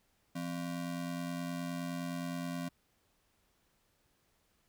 square ring-modulated tone, 214.9 Hz, A3, 41 cents flat, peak -34 dBFS, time 0.35-2.69 s, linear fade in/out 10 ms, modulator 44.8 Hz, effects pink hiss -74 dBFS RMS until 4.68 s

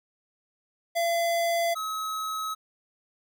square tone pair in turn, 679 / 1281.8 Hz, F5 / E6, -49 / -49 cents, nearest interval major seventh, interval 1100 cents, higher second, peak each -24 / -30 dBFS, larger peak first, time 0.95-1.75 / 1.75-2.55 s, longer neither, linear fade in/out 20 ms, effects none

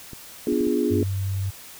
clicks, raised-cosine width 3 ms, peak -25 dBFS, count 4, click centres 0.133 / 0.524 / 0.608 / 0.671 s
sine chord, B diminished seventh, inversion none, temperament equal, 246.9 / 293.7 / 349.2 / 415.3 Hz, B3 / D4 / F4 / Ab4, 0 / 0 / 0 / 0 cents, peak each -25 dBFS, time 0.47-1.03 s, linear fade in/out 2 ms
sine tone, 97.1 Hz, G2, 16 cents flat, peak -23 dBFS, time 0.9-1.51 s, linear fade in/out 20 ms
effects white hiss -43 dBFS RMS until 1.79 s

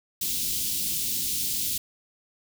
white band-stop noise, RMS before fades -28 dBFS, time 0.21-1.78 s, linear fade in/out 5 ms, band 310 to 3100 Hz, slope 24 dB/octave, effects none

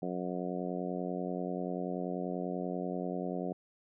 harmonic tone, 90.3 Hz, F#2, 42 cents flat, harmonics 2 / 3 / 4 / 5 / 6 / 7 / 8, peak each -38 / -40 / -41 / -42 / -43 / -43 / -44 dBFS, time 0.02-3.53 s, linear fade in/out 5 ms, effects none

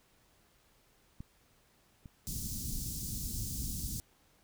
clicks, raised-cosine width 5 ms, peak -31 / -36 dBFS, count 2, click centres 1.205 / 2.058 s
pink band-stop noise, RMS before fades -38 dBFS, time 2.27-4 s, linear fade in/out 0 ms, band 230 to 5200 Hz, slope 24 dB/octave
effects pink hiss -68 dBFS RMS until 4.43 s

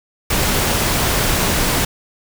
pink noise, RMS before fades -17 dBFS, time 0.3-1.85 s, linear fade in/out 5 ms, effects none

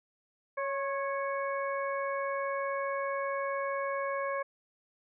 harmonic tone with a mistuned harmonic, 554.4 Hz, C#5, in tune, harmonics 1 / 2 / 3 / 4, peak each -33 / -35 / -40 / -43 dBFS, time 0.57-4.43 s, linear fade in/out 10 ms, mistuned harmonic 2, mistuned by -30 cents, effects none

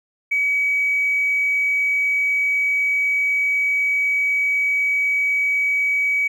triangle tone with tanh clipping, 2272 Hz, C#7, 42 cents sharp, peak -16 dBFS, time 0.31-6.28 s, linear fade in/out 10 ms, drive 1 dB, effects none

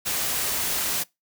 white noise, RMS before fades -26 dBFS, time 0.05-1.04 s, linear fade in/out 20 ms, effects noise-tail reverb RT60 0.2 s tail -23 dB re dry

